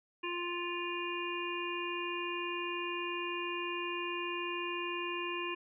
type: harmonic tone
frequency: 349.2 Hz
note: F4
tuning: in tune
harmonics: 1 / 3 / 5 / 7 / 8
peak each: -39 / -40 / -46 / -41 / -42 dBFS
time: 0.23-5.55 s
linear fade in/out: 10 ms
effects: none